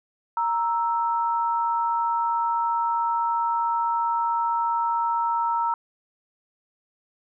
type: tone pair together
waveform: sine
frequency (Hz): 932.3 / 1318.5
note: A#5 / E6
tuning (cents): 0 / 0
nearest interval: tritone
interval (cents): 600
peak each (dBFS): -22 / -27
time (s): 0.37-5.74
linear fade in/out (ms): 2
effects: none